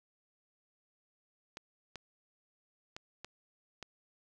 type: clicks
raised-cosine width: 0.2 ms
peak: -26 dBFS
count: 5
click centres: 1.571 / 1.957 / 2.965 / 3.246 / 3.827 s
effects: none